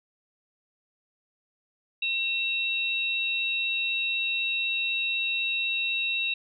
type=tone pair together; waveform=sine; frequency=2698 / 3808 Hz; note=E7 / A#7; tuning=+40 / +36 cents; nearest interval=tritone; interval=596 cents; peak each=-26 / -31 dBFS; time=2.02-6.34 s; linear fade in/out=5 ms; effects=none